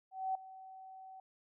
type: tone with ADSR envelope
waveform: sine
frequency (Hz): 760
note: F#5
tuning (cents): +46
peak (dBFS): -31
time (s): 0.11-1.2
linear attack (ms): 240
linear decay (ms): 4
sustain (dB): -18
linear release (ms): 3
effects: none